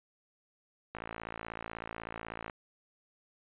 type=click train; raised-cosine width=0.5 ms; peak=-24 dBFS; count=88; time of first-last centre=0.95-2.498 s; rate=56.2 Hz; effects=resampled to 8000 Hz